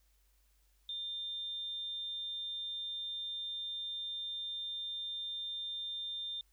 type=tone with amplitude modulation; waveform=sine; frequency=3600 Hz; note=A7; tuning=39 cents sharp; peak=-36 dBFS; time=0.89-6.41 s; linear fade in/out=2 ms; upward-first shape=sine; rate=205 Hz; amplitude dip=35%; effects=added 50 Hz sine -68 dBFS peak until 6.52 s + white hiss -75 dBFS RMS until 6.52 s

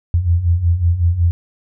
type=beating tone pair; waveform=sine; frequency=82.41 / 87.81 Hz; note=E2 / F2; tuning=0 / +10 cents; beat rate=5.4 Hz; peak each=-18 / -13 dBFS; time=0.14-1.31 s; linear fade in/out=0 ms; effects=none

